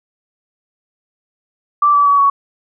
sine tone with pitch steps, 1169 / 1152.2 / 1135.7 / 1119.4 Hz, D6 / D6 / C#6 / C#6, -8 / -33 / +42 / +17 cents, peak -8 dBFS, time 1.82-2.3 s, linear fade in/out 5 ms, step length 120 ms, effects none

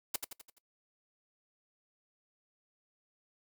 white noise with echo, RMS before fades -32 dBFS, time 0.14-0.16 s, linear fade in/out 5 ms, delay 85 ms, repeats 5, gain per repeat -6 dB, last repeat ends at 0.585 s, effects noise-tail reverb RT60 0.1 s tail -21 dB re dry

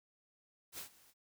white noise with ADSR envelope, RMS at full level -44 dBFS, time 0.72-1.14 s, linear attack 68 ms, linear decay 100 ms, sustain -21 dB, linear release 44 ms, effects none

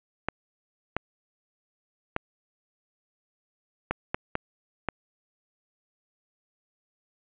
clicks, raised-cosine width 0.5 ms, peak -11 dBFS, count 7, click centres 0.286 / 0.966 / 2.164 / 3.91 / 4.145 / 4.354 / 4.887 s, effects resampled to 8000 Hz + 8-bit

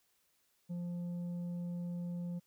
sine tone with tanh clipping, 174.61 Hz, F3, in tune, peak -38 dBFS, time 0.69-2.4 s, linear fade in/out 20 ms, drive 5 dB, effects white hiss -75 dBFS RMS until 2.46 s

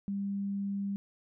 sine tone, 199 Hz, G3, 26 cents sharp, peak -31 dBFS, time 0.08-0.96 s, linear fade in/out 0 ms, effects none

